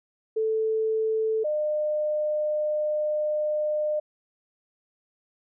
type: tone pair in turn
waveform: sine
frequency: 440 / 605 Hz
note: A4 / D#5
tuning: 0 / -49 cents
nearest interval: tritone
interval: 551 cents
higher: second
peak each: -22 / -23 dBFS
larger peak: first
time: 0.36-1.44 / 1.44-4 s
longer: second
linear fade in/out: 10 ms
effects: none